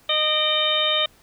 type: harmonic tone with a mistuned harmonic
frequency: 614 Hz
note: D#5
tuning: 23 cents flat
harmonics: 1 / 2 / 3 / 4 / 5 / 6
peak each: -26 / -28 / -32 / -29 / -23 / -22 dBFS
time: 0.09-1.06 s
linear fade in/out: 5 ms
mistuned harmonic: 4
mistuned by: -68 cents
effects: pink hiss -55 dBFS RMS until 1.22 s